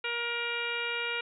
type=harmonic tone; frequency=472.7 Hz; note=A#4; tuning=24 cents sharp; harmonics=1 / 2 / 3 / 4 / 5 / 6 / 7 / 8; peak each=-39 / -42 / -36 / -41 / -35 / -37 / -46 / -45 dBFS; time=0.04-1.21 s; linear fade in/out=5 ms; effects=none